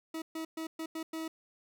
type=tone bursts at uneven times; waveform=40% pulse; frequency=321.6 Hz; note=E4; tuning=43 cents flat; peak=-35 dBFS; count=6; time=0.14-0.22 / 0.35-0.45 / 0.57-0.67 / 0.79-0.86 / 0.95-1.03 / 1.13-1.28 s; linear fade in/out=5 ms; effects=none